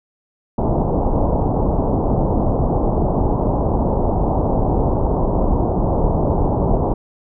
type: low-pass noise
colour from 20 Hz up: pink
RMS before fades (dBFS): -17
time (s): 0.58-6.94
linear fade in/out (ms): 5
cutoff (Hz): 940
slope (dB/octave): 48
effects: none